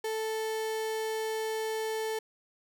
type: tone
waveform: 35% pulse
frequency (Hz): 440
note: A4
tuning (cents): 0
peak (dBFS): -29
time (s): 0.04-2.19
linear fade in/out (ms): 5
effects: none